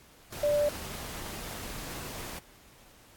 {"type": "tone in noise", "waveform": "sine", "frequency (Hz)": 587.3, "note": "D5", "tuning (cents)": 0, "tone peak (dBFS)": -23, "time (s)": [0.43, 0.69], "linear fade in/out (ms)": 5, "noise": "pink", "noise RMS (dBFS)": -40, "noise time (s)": [0.32, 2.39], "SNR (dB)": 14, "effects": ["pink hiss -57 dBFS RMS until 3.16 s", "AAC 64 kbps"]}